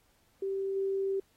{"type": "tone with level steps", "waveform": "sine", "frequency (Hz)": 389.1, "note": "G4", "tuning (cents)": -13, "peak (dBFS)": [-30, -28], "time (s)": [0.42, 1.2], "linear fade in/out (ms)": 5, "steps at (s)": 0.75, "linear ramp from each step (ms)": 20, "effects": ["pink hiss -69 dBFS RMS until 1.36 s", "AAC 48 kbps"]}